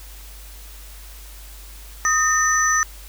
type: tone cluster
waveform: sine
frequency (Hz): 1249 / 1824 / 5980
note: D#6 / A#6 / F#8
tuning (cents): +6 / -38 / +17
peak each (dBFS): -20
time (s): 2.05-2.83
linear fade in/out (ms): 0
effects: added 50 Hz sine -38 dBFS peak until 3.08 s + white hiss -44 dBFS RMS until 3.08 s